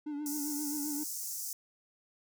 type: tone with vibrato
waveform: triangle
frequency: 293.7 Hz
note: D4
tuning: in tune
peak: -33 dBFS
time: 0.06-1.04 s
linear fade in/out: 10 ms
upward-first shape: triangle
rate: 7.6 Hz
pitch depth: 61 cents each way
type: high-pass noise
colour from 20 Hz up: pink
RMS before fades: -39 dBFS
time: 0.26-1.53 s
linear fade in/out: 2 ms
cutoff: 5500 Hz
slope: 48 dB/octave
effects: none